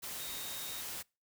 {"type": "tone in noise", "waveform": "sine", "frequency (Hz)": 3729, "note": "A#7", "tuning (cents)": 0, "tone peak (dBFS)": -46, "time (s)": [0.19, 0.82], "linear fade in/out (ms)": 20, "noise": "white", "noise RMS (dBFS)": -42, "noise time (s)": [0.02, 1.03], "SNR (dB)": -7, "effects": ["noise-tail reverb RT60 0.3 s tail -26 dB re dry"]}